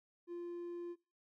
triangle tone, 347.1 Hz, F4, 11 cents flat, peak -39 dBFS, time 0.27-0.96 s, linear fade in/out 50 ms, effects noise-tail reverb RT60 0.5 s tail -26 dB re dry + tanh soft clip ceiling -35 dBFS

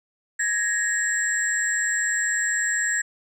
sine tone cluster, 1672 / 1864 / 7620 Hz, G#6 / A#6 / A#8, +11 / -1 / +37 cents, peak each -25 dBFS, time 0.39-3.02 s, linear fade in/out 10 ms, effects tanh soft clip ceiling -12 dBFS

